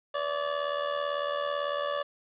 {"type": "tone with amplitude modulation", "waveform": "25% pulse", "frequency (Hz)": 576, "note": "D5", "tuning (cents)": -34, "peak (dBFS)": -22, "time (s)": [0.14, 2.03], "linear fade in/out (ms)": 10, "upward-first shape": "sine", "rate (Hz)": 78, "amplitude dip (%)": 65, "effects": ["resampled to 8000 Hz", "9-bit"]}